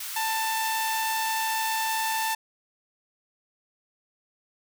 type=high-pass noise; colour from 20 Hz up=white; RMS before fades=-35 dBFS; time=0-2.34 s; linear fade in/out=5 ms; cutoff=1300 Hz; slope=12 dB/octave
type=tone; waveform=sawtooth; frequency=888 Hz; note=A5; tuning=16 cents sharp; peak=-22 dBFS; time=0.16-2.35 s; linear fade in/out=5 ms
effects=none